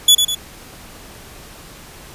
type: tone with echo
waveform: sawtooth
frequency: 3421 Hz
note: A7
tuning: 49 cents flat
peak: -3 dBFS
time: 0.08-0.15 s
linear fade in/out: 5 ms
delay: 100 ms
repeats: 2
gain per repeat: -6 dB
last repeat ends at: 0.35 s
effects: pink hiss -39 dBFS RMS until 2.14 s + resampled to 32000 Hz